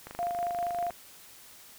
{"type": "click train", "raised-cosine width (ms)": 0.5, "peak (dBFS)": -26, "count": 22, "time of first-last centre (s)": [0.07, 0.907], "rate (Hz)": 25.1}
{"type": "tone with tremolo", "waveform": "sine", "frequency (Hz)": 698.5, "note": "F5", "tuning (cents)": 0, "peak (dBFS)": -27, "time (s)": [0.19, 0.9], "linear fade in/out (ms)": 0, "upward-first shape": "triangle", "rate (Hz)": 5.1, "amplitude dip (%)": 40}
{"effects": ["white hiss -52 dBFS RMS until 1.78 s"]}